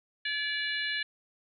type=harmonic tone with a mistuned harmonic; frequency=581 Hz; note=D5; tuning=19 cents flat; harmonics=3 / 4 / 5 / 6 / 7; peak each=-32 / -37 / -37 / -39 / -37 dBFS; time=0.25-1.03 s; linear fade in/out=5 ms; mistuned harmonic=3; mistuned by=-29 cents; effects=MP3 96 kbps